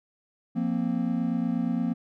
triangle chord, F suspended fourth, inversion none, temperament equal, 174.61 / 233.1 / 261.6 Hz, F3 / Bb3 / C4, 0 / 0 / 0 cents, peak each -28 / -25 / -28 dBFS, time 0.55-1.94 s, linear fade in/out 20 ms, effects none

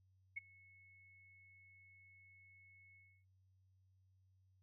sine tone with ADSR envelope, 2196 Hz, C#7, 17 cents flat, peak -39 dBFS, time 0.36-3.25 s, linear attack 15 ms, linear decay 17 ms, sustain -24 dB, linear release 290 ms, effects added 94 Hz sine -70 dBFS peak until 4.62 s

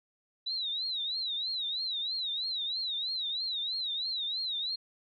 sine tone with vibrato, 3900 Hz, B7, 23 cents flat, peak -31 dBFS, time 0.46-4.76 s, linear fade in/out 10 ms, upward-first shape triangle, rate 3.1 Hz, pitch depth 170 cents each way, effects none

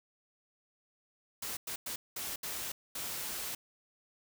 white noise bursts at uneven times, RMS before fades -39 dBFS, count 6, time 1.42-1.57 / 1.67-1.76 / 1.86-1.96 / 2.16-2.36 / 2.43-2.72 / 2.95-3.55 s, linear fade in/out 5 ms, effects none

